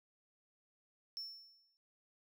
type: tone with exponential decay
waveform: triangle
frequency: 5400 Hz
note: E8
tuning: 41 cents sharp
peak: -38 dBFS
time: 1.17-1.77 s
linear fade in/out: 0 ms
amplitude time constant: 130 ms
effects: none